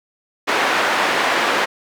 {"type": "band-pass noise", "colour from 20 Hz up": "white", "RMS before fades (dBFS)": -18, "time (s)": [0.47, 1.66], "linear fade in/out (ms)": 20, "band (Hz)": [340, 1900], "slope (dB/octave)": 12, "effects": []}